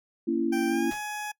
sine chord, A# diminished, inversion none, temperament just, 233.1 / 279.7 / 335.6 Hz, A#3 / C#4 / E4, 0 / +16 / +31 cents, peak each -29 / -29 / -26 dBFS, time 0.27-0.91 s, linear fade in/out 10 ms
20% pulse tone with pitch glide, 784 to 840.3 Hz, G5 to G#5, 0 to +20 cents, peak -27 dBFS, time 0.52-1.32 s, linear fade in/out 10 ms, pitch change +120 cents, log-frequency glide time 0.67-0.95 s
pink noise with exponential decay, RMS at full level -39 dBFS, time 0.91-1.08 s, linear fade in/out 1 ms, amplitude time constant 35 ms
effects noise-tail reverb RT60 0.1 s tail -23 dB re dry

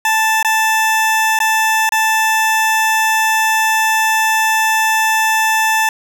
20% pulse tone with dropouts, 880 Hz, A5, in tune, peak -7 dBFS, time 0.05-5.89 s, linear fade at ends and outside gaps 2 ms, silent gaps 0.428-0.447 / 1.39-1.402 / 1.892-1.921 s, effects none

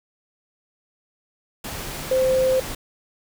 sine tone in noise, 520 Hz, C5, 11 cents flat, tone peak -16 dBFS, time 2.11-2.6 s, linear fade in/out 5 ms, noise pink, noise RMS -32 dBFS, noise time 1.64-2.75 s, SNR +13 dB, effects none

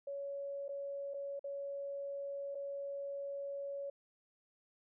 sine tone with dropouts, 560 Hz, C#5, 18 cents sharp, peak -39 dBFS, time 0.07-3.9 s, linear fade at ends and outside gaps 5 ms, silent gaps 0.682-0.69 / 1.138-1.142 / 1.394-1.441 / 2.548-2.552 s, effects none

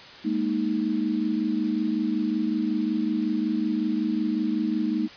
sine chord, Ab suspended second, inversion none, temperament equal, 207.7 / 233.1 / 311.1 Hz, Ab3 / Bb3 / Eb4, 0 / 0 / 0 cents, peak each -28 / -27 / -26 dBFS, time 0.24-5.08 s, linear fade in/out 20 ms, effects white hiss -44 dBFS RMS until 5.16 s + resampled to 11025 Hz

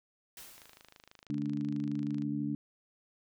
white noise with exponential decay, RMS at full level -47 dBFS, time 0.37-1.25 s, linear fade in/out 2 ms, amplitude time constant 190 ms
click train, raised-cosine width 0.2 ms, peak -35 dBFS, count 44, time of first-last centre 0.58-2.221 s, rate 26.2 Hz
harmonic tone, 72.4 Hz, D2, 24 cents flat, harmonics 2 / 3 / 4, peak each -38 / -36 / -34 dBFS, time 1.3-2.55 s, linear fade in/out 0 ms
effects none

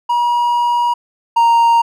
triangle tone pair in turn, 958 / 930.7 Hz, A#5 / A#5, +47 / -3 cents, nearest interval minor second, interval 50 cents, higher first, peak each -10 / -6 dBFS, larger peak second, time 0.09-0.94 / 1.36-1.82 s, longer first, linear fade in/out 10 ms, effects none

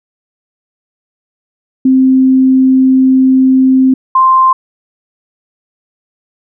sine tone pair in turn, 261.6 / 1046.4 Hz, C4 / C6, 0 / 0 cents, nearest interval 2 octaves, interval 2400 cents, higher second, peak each -4 dBFS, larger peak neither, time 1.85-3.94 / 4.15-4.53 s, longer first, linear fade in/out 5 ms, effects none

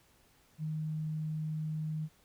sine tone, 155.56 Hz, D#3, in tune, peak -33 dBFS, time 0.58-2.09 s, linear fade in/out 50 ms, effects pink hiss -66 dBFS RMS until 2.24 s

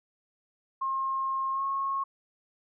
sine tone with pitch glide, 1070 to 1090 Hz, C6 to C#6, +38 to -29 cents, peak -27 dBFS, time 0.81-2.04 s, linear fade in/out 10 ms, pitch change +33 cents, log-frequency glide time 1.52-1.63 s, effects none

